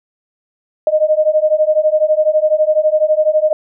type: beating tone pair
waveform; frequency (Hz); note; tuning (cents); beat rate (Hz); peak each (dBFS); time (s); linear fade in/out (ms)
sine; 611 / 623; D#5 / D#5; -32 / +2; 12; -13; 0.87-3.53; 2
effects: none